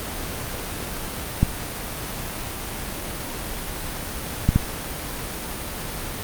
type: clicks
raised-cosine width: 5 ms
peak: -3 dBFS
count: 3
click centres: 1.43 / 4.49 / 4.56 s
effects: pink hiss -30 dBFS RMS until 6.23 s + Opus 32 kbps